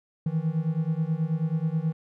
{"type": "beating tone pair", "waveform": "triangle", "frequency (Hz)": [155.56, 164.86], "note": ["D#3", "E3"], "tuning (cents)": [0, 0], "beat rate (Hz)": 9.3, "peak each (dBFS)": -25, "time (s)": [0.26, 1.93], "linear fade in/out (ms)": 5, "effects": []}